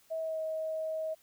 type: tone with pitch glide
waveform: sine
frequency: 645 to 634.3 Hz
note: E5 to D#5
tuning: -38 to +33 cents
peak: -32 dBFS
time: 0.1-1.15 s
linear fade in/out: 20 ms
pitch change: -29 cents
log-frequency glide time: 0.2-0.4 s
effects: white hiss -65 dBFS RMS until 1.22 s